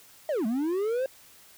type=linear two-way sweep; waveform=triangle; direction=down then up; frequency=653 to 207.7 to 540 Hz; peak=-23 dBFS; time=0.29-1.06 s; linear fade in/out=2 ms; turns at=0.46 s; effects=white hiss -54 dBFS RMS until 1.57 s